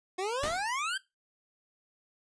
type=exponential sweep; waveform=25% pulse; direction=up; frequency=358 to 1614 Hz; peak=-27 dBFS; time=0.18-0.98 s; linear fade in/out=10 ms
type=noise with exponential decay; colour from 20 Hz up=pink; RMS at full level=-32 dBFS; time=0.43-0.72 s; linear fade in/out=5 ms; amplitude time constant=63 ms
effects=noise-tail reverb RT60 0.2 s tail -18 dB re dry + resampled to 22050 Hz